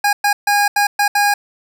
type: tone bursts at uneven times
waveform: 25% pulse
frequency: 818 Hz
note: G#5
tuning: 26 cents flat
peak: -8 dBFS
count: 6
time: 0.04-0.13 / 0.24-0.33 / 0.47-0.68 / 0.76-0.87 / 0.99-1.08 / 1.15-1.34 s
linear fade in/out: 5 ms
effects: none